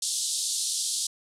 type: band-pass noise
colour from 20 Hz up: white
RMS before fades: -29 dBFS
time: 0.02-1.07 s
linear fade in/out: 5 ms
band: 3500 to 9900 Hz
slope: 48 dB/octave
effects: none